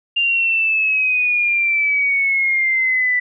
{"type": "exponential sweep", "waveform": "sine", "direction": "down", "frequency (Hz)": [2800, 1975.5], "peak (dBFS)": -14, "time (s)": [0.16, 3.2], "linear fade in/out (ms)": 10, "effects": []}